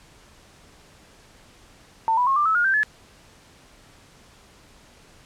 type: tone with pitch steps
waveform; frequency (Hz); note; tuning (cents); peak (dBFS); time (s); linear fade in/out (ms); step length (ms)
sine; 899 / 986 / 1081.5 / 1186.2 / 1301.1 / 1427.1 / 1565.2 / 1716.8; A5 / B5 / C#6 / D6 / E6 / F6 / G6 / A6; +37 / -3 / -43 / +17 / -23 / +37 / -3 / -43; -17; 2.08-2.832; 0; 94
effects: pink hiss -52 dBFS RMS until 5.25 s + low-pass 9000 Hz 12 dB/octave